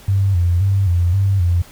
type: tone with vibrato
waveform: sine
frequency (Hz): 92.5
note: F#2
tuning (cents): 0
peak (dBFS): -12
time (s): 0.08-1.62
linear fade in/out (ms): 5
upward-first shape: square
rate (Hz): 1.9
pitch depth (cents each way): 100
effects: pink hiss -43 dBFS RMS until 1.71 s